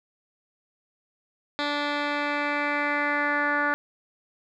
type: tone with low-pass filter sweep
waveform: 10% pulse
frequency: 291.2 Hz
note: D4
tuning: 15 cents flat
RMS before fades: -26 dBFS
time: 1.59-3.74 s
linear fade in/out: 0 ms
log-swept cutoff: 3500 to 1600 Hz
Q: 3.6
effects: none